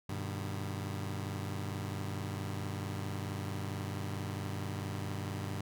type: chord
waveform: sawtooth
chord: G augmented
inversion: none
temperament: just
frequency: 98 / 122.5 / 153.12 Hz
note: G2 / B2 / D#3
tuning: 0 / -14 / -27 cents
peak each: -34 / -39 / -39 dBFS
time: 0.09-5.61 s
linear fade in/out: 5 ms
effects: none